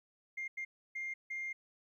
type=tone bursts at uneven times; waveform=sine; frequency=2113 Hz; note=C7; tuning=16 cents sharp; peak=-36 dBFS; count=4; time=0.37-0.48 / 0.57-0.65 / 0.95-1.14 / 1.3-1.53 s; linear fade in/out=10 ms; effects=tanh soft clip ceiling -34 dBFS + 13-bit